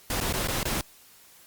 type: noise with dropouts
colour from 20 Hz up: pink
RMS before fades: -28 dBFS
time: 0.1-0.81 s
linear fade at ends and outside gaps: 2 ms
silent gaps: 0.203-0.21 / 0.327-0.337 / 0.474-0.484 / 0.631-0.653 s
effects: white hiss -54 dBFS RMS until 1.46 s + Opus 48 kbps